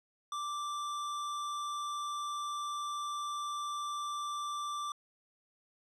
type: tone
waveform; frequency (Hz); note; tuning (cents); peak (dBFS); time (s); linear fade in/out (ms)
square; 1174.7; D6; 0; -36; 0.32-4.92; 2
effects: low-pass 8000 Hz 12 dB/octave